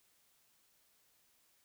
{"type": "silence", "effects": ["white hiss -72 dBFS RMS until 1.64 s"]}